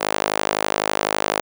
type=tone with high-pass filter; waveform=sawtooth; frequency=51.91 Hz; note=G#1; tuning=in tune; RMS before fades=-22 dBFS; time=0-1.41 s; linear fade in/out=20 ms; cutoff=580 Hz; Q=1.2; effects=none